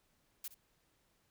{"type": "noise with echo", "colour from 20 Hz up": "blue", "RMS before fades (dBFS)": -43, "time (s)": [0.44, 0.48], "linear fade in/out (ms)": 5, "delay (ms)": 65, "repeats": 1, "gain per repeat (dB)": -14, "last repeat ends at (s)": 0.545, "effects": ["pink hiss -75 dBFS RMS until 1.3 s"]}